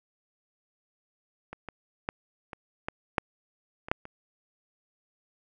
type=clicks; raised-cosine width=0.5 ms; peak=-24 / -23 / -14 / -24 / -16 / -8 / -24 / -8 / -27 dBFS; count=9; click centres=1.53 / 1.687 / 2.089 / 2.532 / 2.885 / 3.182 / 3.885 / 3.915 / 4.054 s; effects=none